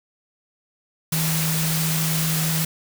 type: tone in noise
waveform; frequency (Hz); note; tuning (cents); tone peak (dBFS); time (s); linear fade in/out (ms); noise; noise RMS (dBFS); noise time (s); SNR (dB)
sine; 160; D#3; +49; -22; 1.12-2.65; 5; white; -25; 1.12-2.65; 0
effects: none